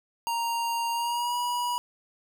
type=tone with pitch glide; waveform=square; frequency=932.3 to 970.2 Hz; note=A#5 to B5; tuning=0 to -31 cents; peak=-27 dBFS; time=0.27-1.78 s; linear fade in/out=0 ms; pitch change=+69 cents; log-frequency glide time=0.92-1.36 s; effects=none